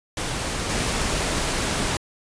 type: noise with level steps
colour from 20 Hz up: pink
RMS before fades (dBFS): -27 / -24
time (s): 0.17-1.97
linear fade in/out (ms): 2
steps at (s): 0.69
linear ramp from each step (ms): 5
effects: resampled to 22050 Hz